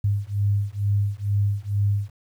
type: beating tone pair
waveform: sine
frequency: 100.4 / 102.6 Hz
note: G2 / G#2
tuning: +42 / -21 cents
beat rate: 2.2 Hz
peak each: -23 dBFS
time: 0.04-2.1 s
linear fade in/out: 5 ms
effects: 9-bit